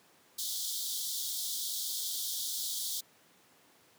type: high-pass noise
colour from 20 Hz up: pink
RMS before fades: -36 dBFS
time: 0.38-3.01 s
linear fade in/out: 10 ms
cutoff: 3300 Hz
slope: 96 dB/octave
effects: pink hiss -63 dBFS RMS until 3.98 s + high-pass 200 Hz 12 dB/octave